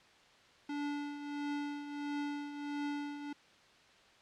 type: tone with tremolo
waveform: square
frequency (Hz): 289.8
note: D4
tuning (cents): -23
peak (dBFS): -35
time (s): 0.69-3.33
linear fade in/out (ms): 5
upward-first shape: triangle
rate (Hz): 1.5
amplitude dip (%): 65
effects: white hiss -62 dBFS RMS until 4.21 s + low-pass 4000 Hz 12 dB/octave